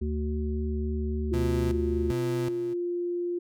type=harmonic tone; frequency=74.7 Hz; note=D2; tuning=30 cents sharp; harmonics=1 / 3 / 5; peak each=-28 / -33 / -35 dBFS; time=0.01-2.12 s; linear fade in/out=10 ms
type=tone; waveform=sine; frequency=350 Hz; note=F4; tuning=4 cents sharp; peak=-27 dBFS; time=1.31-3.39 s; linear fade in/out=10 ms
type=tone with tremolo; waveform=35% pulse; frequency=126.9 Hz; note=B2; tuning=47 cents sharp; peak=-28 dBFS; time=1.33-2.74 s; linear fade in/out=10 ms; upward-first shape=square; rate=1.3 Hz; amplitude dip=80%
effects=none